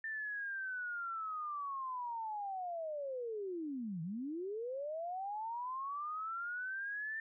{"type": "linear two-way sweep", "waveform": "sine", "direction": "down then up", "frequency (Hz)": [1793, 155.56, 1793], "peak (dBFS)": -38, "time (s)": [0.04, 7.2], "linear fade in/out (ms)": 2, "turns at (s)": 4.02, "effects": []}